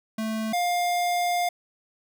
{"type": "tone pair in turn", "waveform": "square", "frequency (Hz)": [220, 705.6], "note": ["A3", "F5"], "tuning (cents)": [0, 18], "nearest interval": "octave + minor sixth", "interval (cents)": 2018, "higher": "second", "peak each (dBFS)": [-27, -23], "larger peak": "second", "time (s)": [[0.18, 0.53], [0.53, 1.49]], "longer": "second", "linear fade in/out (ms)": 5, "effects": []}